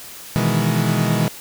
40% pulse chord, E major seventh, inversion second, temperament equal, 123.47 / 155.56 / 164.81 / 207.7 Hz, B2 / D#3 / E3 / G#3, 0 / 0 / 0 / 0 cents, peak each -21 dBFS, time 0.36-1.28 s, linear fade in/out 0 ms, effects white hiss -37 dBFS RMS until 1.4 s

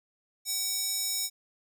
square tone with high-pass filter, 763 Hz, G5, 47 cents flat, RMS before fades -31 dBFS, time 0.45-1.3 s, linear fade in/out 50 ms, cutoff 6200 Hz, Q 1.7, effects none

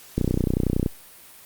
click train, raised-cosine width 3 ms, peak -8 dBFS, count 22, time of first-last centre 0.18-0.862 s, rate 30.8 Hz, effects white hiss -47 dBFS RMS until 1.45 s + Opus 48 kbps

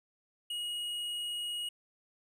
sine tone with hard clipping, 2891 Hz, F#7, 41 cents flat, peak -36 dBFS, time 0.5-1.69 s, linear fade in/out 5 ms, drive 8 dB, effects none

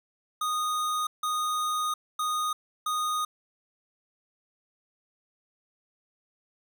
square tone bursts at uneven times, 1237 Hz, D#6, 10 cents flat, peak -27 dBFS, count 4, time 0.41-1.07 / 1.23-1.94 / 2.19-2.53 / 2.86-3.25 s, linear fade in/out 5 ms, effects none

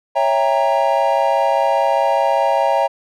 triangle chord, C# diminished seventh, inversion none, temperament equal with one note detuned, 554.4 / 659.3 / 797.2 / 932.3 Hz, C#5 / E5 / G5 / Bb5, 0 / 0 / +29 / 0 cents, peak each -17 dBFS, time 0.15-2.88 s, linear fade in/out 20 ms, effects none

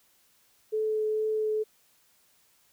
sine tone with vibrato, 432.4 Hz, A4, 30 cents flat, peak -25 dBFS, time 0.72-1.64 s, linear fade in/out 20 ms, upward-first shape triangle, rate 2.2 Hz, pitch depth 10 cents each way, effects white hiss -65 dBFS RMS until 2.72 s

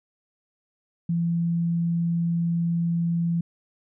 sine tone, 169.2 Hz, E3, 45 cents sharp, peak -21 dBFS, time 1.09-3.41 s, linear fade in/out 5 ms, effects none

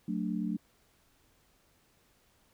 sine chord, D major, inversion first, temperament equal with one note detuned, 185 / 223.1 / 293.7 Hz, F#3 / A3 / D4, 0 / +24 / 0 cents, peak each -34 / -34 / -37 dBFS, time 0.08-0.57 s, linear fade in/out 5 ms, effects pink hiss -68 dBFS RMS until 2.53 s

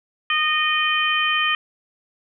harmonic tone, 616 Hz, D#5, 17 cents flat, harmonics 2 / 3 / 4 / 5, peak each -23 / -23 / -23 / -23 dBFS, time 0.3-1.55 s, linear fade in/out 2 ms, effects none

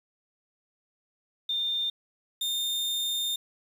sine / 40% pulse tone pair in turn, 3614 / 3633 Hz, A7 / A#7, +46 / -45 cents, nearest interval unison, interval 9 cents, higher second, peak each -26 dBFS, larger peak neither, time 1.49-1.9 / 2.41-3.36 s, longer second, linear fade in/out 5 ms, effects 9-bit

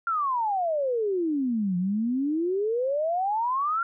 sine exponential two-way sweep, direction down then up, 1400 to 174.61 to 1400 Hz, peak -23 dBFS, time 0.07-3.83 s, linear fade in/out 2 ms, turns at 1.77 s, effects none

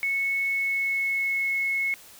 sine tone with pitch glide, 2203 to 2185 Hz, C#7 to C#7, -11 to -26 cents, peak -23 dBFS, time 0.03-1.94 s, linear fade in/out 0 ms, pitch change -15 cents, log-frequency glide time 0.46-1.5 s, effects white hiss -49 dBFS RMS until 2.19 s

